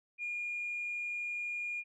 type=tone; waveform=sine; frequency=2424 Hz; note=D#7; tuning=46 cents flat; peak=-34 dBFS; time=0.18-1.84 s; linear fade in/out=50 ms; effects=tanh soft clip ceiling -30 dBFS